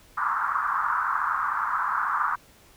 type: band-pass noise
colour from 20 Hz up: white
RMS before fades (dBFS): -26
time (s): 0.17-2.36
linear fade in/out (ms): 10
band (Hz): 990 to 1400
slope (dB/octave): 48
effects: pink hiss -55 dBFS RMS until 2.76 s